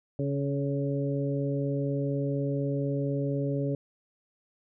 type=harmonic tone with a mistuned harmonic; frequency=140 Hz; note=C#3; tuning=18 cents sharp; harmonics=1 / 2 / 3 / 4; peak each=-29 / -32 / -34 / -35 dBFS; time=0.19-3.75 s; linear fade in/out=2 ms; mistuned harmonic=3; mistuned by=+17 cents; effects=none